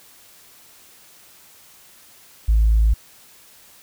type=tone; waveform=sine; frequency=54.6 Hz; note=A1; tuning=13 cents flat; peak=-11 dBFS; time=2.48-2.94 s; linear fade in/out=10 ms; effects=tanh soft clip ceiling -9 dBFS + white hiss -49 dBFS RMS until 3.82 s